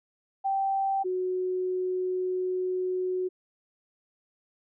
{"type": "tone pair in turn", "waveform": "sine", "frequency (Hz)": [780, 368.1], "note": ["G5", "F#4"], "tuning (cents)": [-9, -9], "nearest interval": "octave + minor second", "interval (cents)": 1300, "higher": "first", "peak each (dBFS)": [-24, -26], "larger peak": "first", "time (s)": [[0.44, 1.04], [1.04, 3.29]], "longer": "second", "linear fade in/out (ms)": 20, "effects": []}